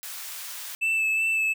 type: high-pass noise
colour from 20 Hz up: white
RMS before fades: -37 dBFS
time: 0.03-0.75 s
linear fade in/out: 0 ms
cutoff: 1000 Hz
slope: 12 dB/octave
type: tone with vibrato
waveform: triangle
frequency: 2634 Hz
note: E7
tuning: 2 cents flat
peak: -20 dBFS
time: 0.81-1.54 s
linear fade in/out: 20 ms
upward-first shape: sine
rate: 2.7 Hz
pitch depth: 19 cents each way
effects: none